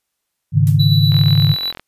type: chord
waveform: sine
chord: Ab suspended fourth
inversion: none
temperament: just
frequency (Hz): 103.83 / 138.43 / 155.74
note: Ab2 / Db3 / Eb3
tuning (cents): 0 / -2 / +2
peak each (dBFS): -14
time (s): 0.52-1.56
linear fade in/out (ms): 50
type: noise with exponential decay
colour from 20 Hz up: blue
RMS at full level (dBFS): -29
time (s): 0.67-0.86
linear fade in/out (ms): 0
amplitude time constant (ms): 40
type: tone with tremolo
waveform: triangle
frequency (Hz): 3951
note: B7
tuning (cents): 0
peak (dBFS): -16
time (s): 0.79-1.72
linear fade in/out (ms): 10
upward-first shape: sine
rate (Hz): 8.3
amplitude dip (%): 35
type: click train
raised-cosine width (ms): 0.3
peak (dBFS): -14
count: 30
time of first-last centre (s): 1.12-1.796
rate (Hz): 42.9
effects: white hiss -74 dBFS RMS until 1.87 s + resampled to 32000 Hz